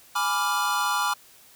square chord, G# diminished seventh, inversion none, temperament equal, 830.6 / 987.8 / 1174.7 / 1396.9 Hz, G#5 / B5 / D6 / F6, 0 / 0 / 0 / 0 cents, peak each -31 / -29 / -28 / -29 dBFS, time 0.15-1.14 s, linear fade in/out 10 ms, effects white hiss -53 dBFS RMS until 1.55 s

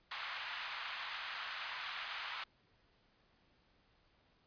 pink band-pass noise, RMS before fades -44 dBFS, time 0.11-2.44 s, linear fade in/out 5 ms, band 1000 to 4000 Hz, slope 24 dB/octave, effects pink hiss -72 dBFS RMS until 4.46 s + resampled to 11025 Hz

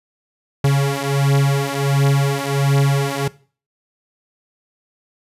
45% pulse beating tone pair, 138.5 / 139.9 Hz, C#3 / C#3, -1 / +16 cents, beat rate 1.4 Hz, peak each -17 dBFS, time 0.64-3.28 s, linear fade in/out 5 ms, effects noise-tail reverb RT60 0.4 s tail -19 dB re dry + resampled to 32000 Hz

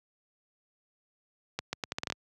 accelerating click train, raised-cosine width 0.2 ms, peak -14 dBFS, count 9, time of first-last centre 1.59-2.123 s, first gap 140 ms, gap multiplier 0.77, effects high-pass 80 Hz 12 dB/octave

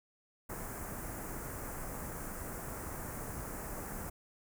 pink band-stop noise, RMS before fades -42 dBFS, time 0.49-4.1 s, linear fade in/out 10 ms, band 1800 to 7200 Hz, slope 24 dB/octave, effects none

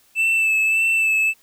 triangle tone with vibrato, 2640 Hz, E7, 2 cents sharp, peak -14 dBFS, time 0.15-1.34 s, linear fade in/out 50 ms, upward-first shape sine, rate 1.7 Hz, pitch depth 25 cents each way, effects white hiss -57 dBFS RMS until 1.42 s

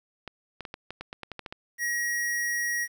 clicks, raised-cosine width 0.3 ms, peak -21 dBFS, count 12, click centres 0.277 / 0.607 / 0.652 / 0.741 / 0.906 / 1.01 / 1.129 / 1.233 / 1.317 / 1.393 / 1.462 / 1.525 s
square tone, 1900 Hz, A#6, 33 cents sharp, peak -27 dBFS, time 1.78-2.88 s, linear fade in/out 50 ms
effects 10-bit

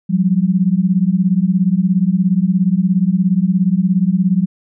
sine beating tone pair, 176.6 / 193.6 Hz, F3 / G3, +20 / -21 cents, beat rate 17 Hz, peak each -14 dBFS, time 0.09-4.46 s, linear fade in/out 20 ms, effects none

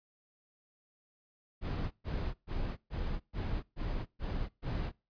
brown noise bursts, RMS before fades -35 dBFS, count 8, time 1.61-4.92 s, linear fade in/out 50 ms, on 300 ms, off 130 ms, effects noise-tail reverb RT60 0.3 s tail -24 dB re dry + resampled to 11025 Hz

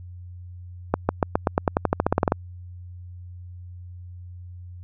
accelerating click train, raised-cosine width 1 ms, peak -4 dBFS, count 17, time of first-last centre 0.94-2.321 s, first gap 150 ms, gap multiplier 0.92, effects added 89 Hz sine -37 dBFS peak until 4.83 s

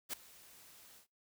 white noise with ADSR envelope, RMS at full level -37 dBFS, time 0.09-1.07 s, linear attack 43 ms, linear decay 3 ms, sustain -22 dB, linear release 98 ms, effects noise-tail reverb RT60 0.2 s tail -21 dB re dry

